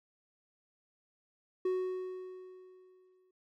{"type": "tone with exponential decay", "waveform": "triangle", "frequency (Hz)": 370, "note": "F#4", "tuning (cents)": 0, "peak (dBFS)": -26, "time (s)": [1.65, 3.31], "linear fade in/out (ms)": 5, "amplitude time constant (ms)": 360, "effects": []}